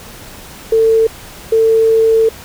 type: tone pair in turn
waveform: sine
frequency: 447.7 / 447.7 Hz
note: A4 / A4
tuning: +30 / +30 cents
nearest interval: unison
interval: 0 cents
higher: neither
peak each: -7 dBFS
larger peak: neither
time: 0.72-1.07 / 1.52-2.29 s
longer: second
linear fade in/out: 5 ms
effects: pink hiss -34 dBFS RMS until 2.44 s